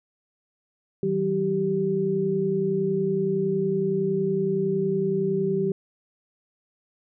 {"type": "tone cluster", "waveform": "sine", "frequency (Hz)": [159.6, 190.4, 388.8], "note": ["D#3", "F#3", "G4"], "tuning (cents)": [44, 50, -14], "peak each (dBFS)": [-30, -27, -23], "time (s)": [1.03, 5.72], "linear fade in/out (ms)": 2, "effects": []}